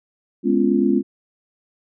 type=chord; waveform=sine; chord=C# dominant seventh; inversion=second; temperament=just; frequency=207.9 / 249.5 / 277.2 / 346.5 Hz; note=G#3 / B3 / C#4 / E#4; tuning=+2 / +18 / 0 / -14 cents; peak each=-20 dBFS; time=0.43-1.03 s; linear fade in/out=50 ms; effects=none